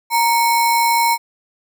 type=tone with sample-and-hold; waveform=sine; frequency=932.3 Hz; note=A#5; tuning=in tune; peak=-12 dBFS; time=0.1-1.18 s; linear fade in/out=50 ms; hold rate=3150 Hz; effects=none